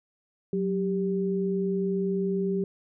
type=tone pair together; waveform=sine; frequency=185.5 / 393.1 Hz; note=F#3 / G4; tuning=+5 / +5 cents; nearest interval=octave + minor second; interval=1300 cents; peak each=-27 dBFS; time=0.53-2.64 s; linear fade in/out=2 ms; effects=none